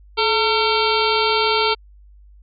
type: harmonic tone with a mistuned harmonic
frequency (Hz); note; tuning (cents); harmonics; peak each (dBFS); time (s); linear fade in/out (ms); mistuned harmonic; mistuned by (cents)
453.5; A#4; -48; 1 / 2 / 3 / 5 / 6 / 7 / 8 / 9 / 10; -20 / -21 / -22 / -25 / -27 / -25 / -28 / -28 / -26; 0.17-1.75; 20; 1; -85
effects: added 50 Hz sine -43 dBFS peak until 2.42 s + MP3 96 kbps